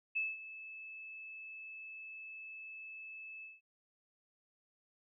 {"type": "tone with ADSR envelope", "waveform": "sine", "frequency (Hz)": 2613, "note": "E7", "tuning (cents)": -16, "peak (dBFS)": -31, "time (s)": [0.15, 3.61], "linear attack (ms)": 17, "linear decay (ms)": 200, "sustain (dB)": -15, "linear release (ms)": 180, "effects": []}